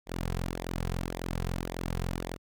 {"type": "tone with flanger", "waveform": "sawtooth", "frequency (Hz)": 43.65, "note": "F1", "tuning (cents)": 0, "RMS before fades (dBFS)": -34, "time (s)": [0.06, 2.38], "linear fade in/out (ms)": 50, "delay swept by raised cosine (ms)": [0.69, 3.49], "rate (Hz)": 1.8, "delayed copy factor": -0.75, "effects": []}